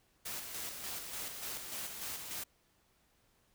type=noise with tremolo; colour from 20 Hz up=white; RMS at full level=-41 dBFS; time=0.25-2.44 s; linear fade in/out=10 ms; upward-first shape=square; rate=3.4 Hz; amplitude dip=40%; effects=pink hiss -72 dBFS RMS until 3.54 s